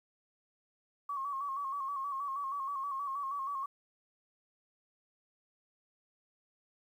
sine tone with vibrato, 1108.7 Hz, C#6, in tune, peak -34 dBFS, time 1.09-3.66 s, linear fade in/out 5 ms, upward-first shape square, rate 6.3 Hz, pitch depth 52 cents each way, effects 11-bit

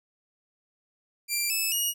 10% pulse tone with pitch steps, 2366 / 2610 / 2879 Hz, D7 / E7 / F#7, +12 / -18 / -48 cents, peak -17 dBFS, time 1.28-1.94 s, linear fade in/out 50 ms, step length 220 ms, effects none

